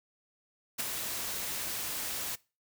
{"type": "noise with ADSR envelope", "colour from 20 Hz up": "white", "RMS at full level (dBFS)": -30, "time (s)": [0.78, 2.36], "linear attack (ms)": 24, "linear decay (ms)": 7, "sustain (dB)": -6, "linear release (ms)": 14, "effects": ["noise-tail reverb RT60 0.3 s tail -22 dB re dry"]}